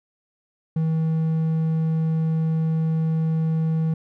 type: tone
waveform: triangle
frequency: 160.4 Hz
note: E3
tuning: 47 cents flat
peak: -17 dBFS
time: 0.76-3.94 s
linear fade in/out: 5 ms
effects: none